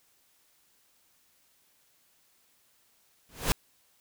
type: noise with exponential growth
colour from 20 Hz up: pink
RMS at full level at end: -22 dBFS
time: 3.29-3.52 s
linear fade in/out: 0 ms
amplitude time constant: 50 ms
effects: white hiss -67 dBFS RMS until 4 s